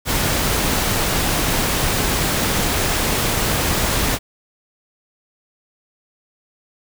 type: noise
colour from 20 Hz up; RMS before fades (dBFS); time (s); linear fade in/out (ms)
pink; -19; 0.05-4.19; 50
effects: none